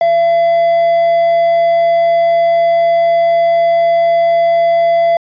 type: tone with quantisation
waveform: triangle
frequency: 676 Hz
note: E5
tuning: 43 cents sharp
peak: -6 dBFS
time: 0.01-5.17 s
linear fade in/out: 2 ms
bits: 6
effects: resampled to 11025 Hz